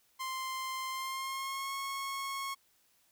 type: tone with pitch glide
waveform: sawtooth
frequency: 1046.5 to 1094.1 Hz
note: C6 to C#6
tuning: 0 to -23 cents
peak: -32 dBFS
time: 0.19-2.55 s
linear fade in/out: 20 ms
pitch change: +77 cents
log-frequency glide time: 0.9-1.74 s
effects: white hiss -70 dBFS RMS until 3.11 s